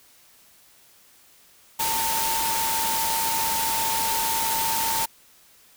sine tone in noise, 900 Hz, A5, 39 cents sharp, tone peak -26 dBFS, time 1.79-5.06 s, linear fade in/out 10 ms, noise white, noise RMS -26 dBFS, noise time 1.79-5.06 s, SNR -3 dB, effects white hiss -55 dBFS RMS until 5.76 s

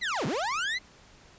30% pulse linear two-way sweep, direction down then up, 2094 to 114.7 to 2094 Hz, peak -25 dBFS, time 0.01-0.79 s, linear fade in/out 20 ms, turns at 0.26 s, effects pink hiss -55 dBFS RMS until 1.38 s + resampled to 16000 Hz

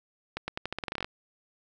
accelerating click train, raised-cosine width 0.3 ms, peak -16 dBFS, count 14, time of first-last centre 0.37-1.045 s, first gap 110 ms, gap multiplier 0.86, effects none

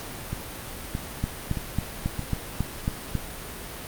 two click trains, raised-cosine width 5 ms, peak -16 / -12 dBFS, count 4 / 8, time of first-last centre 0.33-2.193 / 1.24-3.153 s, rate 1.61 / 3.66 Hz, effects pink hiss -37 dBFS RMS until 3.87 s + Opus 48 kbps

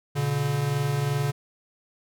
square tone pair together, 119.91 / 142.6 Hz, A#2 / C#3, +49 / +49 cents, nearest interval minor third, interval 300 cents, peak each -30 / -25 dBFS, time 0.15-1.32 s, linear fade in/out 20 ms, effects none

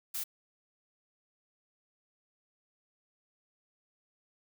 blue noise, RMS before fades -36 dBFS, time 0.14-0.24 s, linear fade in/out 10 ms, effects none

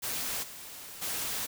white noise with level steps, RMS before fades -34 / -45 / -34 dBFS, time 0.02-1.47 s, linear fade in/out 20 ms, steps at 0.42 / 1.01 s, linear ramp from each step 20 ms, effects none

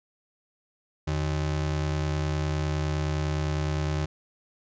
square ring-modulated tone, 116.54 Hz, A#2, in tune, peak -23 dBFS, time 1.07-4.06 s, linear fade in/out 10 ms, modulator 34.9 Hz, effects resampled to 16000 Hz

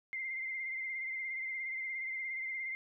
sine tone with vibrato, 2093 Hz, C7, in tune, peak -36 dBFS, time 0.13-2.75 s, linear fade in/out 0 ms, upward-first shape sine, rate 17 Hz, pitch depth 36 cents each way, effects none

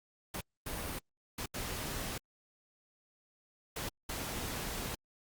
pink noise bursts at uneven times, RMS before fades -39 dBFS, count 6, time 0.34-0.41 / 0.66-0.99 / 1.38-1.46 / 1.54-2.18 / 3.76-3.89 / 4.09-4.95 s, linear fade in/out 5 ms, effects Opus 48 kbps

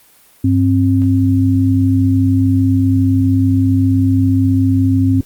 sine tone pair together, 99.45 / 265.5 Hz, G2 / C4, +25 / +25 cents, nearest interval octave + perfect fourth, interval 1700 cents, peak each -12 dBFS, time 0.44-5.21 s, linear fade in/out 5 ms, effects white hiss -48 dBFS RMS until 5.25 s + Opus 32 kbps

